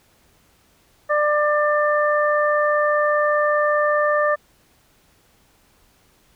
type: harmonic tone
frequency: 595 Hz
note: D5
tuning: 22 cents sharp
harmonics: 1 / 2 / 3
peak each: -18 / -21 / -23 dBFS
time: 1.09-4.36 s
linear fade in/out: 20 ms
effects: pink hiss -58 dBFS RMS until 6.35 s